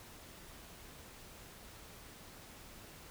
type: silence
effects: pink hiss -54 dBFS RMS until 3.1 s